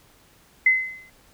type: tone with exponential decay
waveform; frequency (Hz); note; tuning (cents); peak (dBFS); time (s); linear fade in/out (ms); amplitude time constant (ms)
sine; 2047; C7; -38; -11; 0.66-1.1; 5; 95
effects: pink hiss -56 dBFS RMS until 1.33 s